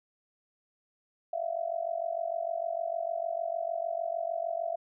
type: tone with amplitude modulation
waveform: sine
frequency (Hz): 671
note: E5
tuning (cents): +31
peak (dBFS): -26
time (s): 1.33-4.76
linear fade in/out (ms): 5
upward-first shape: sine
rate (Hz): 46.6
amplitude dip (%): 90
effects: none